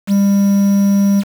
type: tone with quantisation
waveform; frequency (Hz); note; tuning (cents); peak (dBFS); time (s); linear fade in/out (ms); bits
triangle; 199.5; G3; +31; -7; 0.07-1.24; 50; 5
effects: none